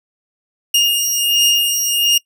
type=beating tone pair; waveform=sawtooth; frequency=2836 / 2837.4 Hz; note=F7 / F7; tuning=+26 / +27 cents; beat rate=1.4 Hz; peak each=-14 / -12 dBFS; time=0.74-2.18 s; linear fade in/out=5 ms; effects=noise-tail reverb RT60 0.1 s tail -22 dB re dry